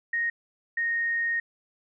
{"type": "tone pair in turn", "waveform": "sine", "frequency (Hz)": [1864.7, 1857.9], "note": ["A#6", "A#6"], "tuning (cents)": [0, -6], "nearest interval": "unison", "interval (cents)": 6, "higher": "first", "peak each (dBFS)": -24, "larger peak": "neither", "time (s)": [[0.13, 0.3], [0.77, 1.4]], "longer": "second", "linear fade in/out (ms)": 5, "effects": []}